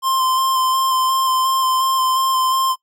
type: tone with vibrato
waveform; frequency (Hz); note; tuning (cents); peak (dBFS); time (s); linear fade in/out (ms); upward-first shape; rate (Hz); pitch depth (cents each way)
square; 1046.5; C6; 0; -16; 0.02-2.76; 50; square; 2.8; 14
effects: noise-tail reverb RT60 0.1 s tail -20 dB re dry